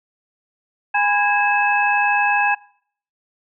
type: tone cluster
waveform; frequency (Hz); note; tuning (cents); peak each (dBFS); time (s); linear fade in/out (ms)
sine; 822 / 997 / 1648 / 2594; G#5 / B5 / G#6 / E7; -18 / +16 / -14 / -28; -18 / -27 / -20 / -21; 0.94-2.55; 10
effects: noise-tail reverb RT60 0.6 s tail -23 dB re dry